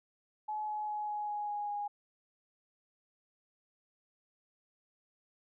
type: tone with pitch steps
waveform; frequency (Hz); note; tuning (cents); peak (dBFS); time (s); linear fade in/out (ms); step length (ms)
sine; 852 / 847.1 / 842.2 / 837.4 / 832.5 / 827.7 / 823; G#5 / G#5 / G#5 / G#5 / G#5 / G#5 / G#5; +44 / +34 / +24 / +14 / +4 / -6 / -16; -34; 0.48-1.88; 10; 200
effects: none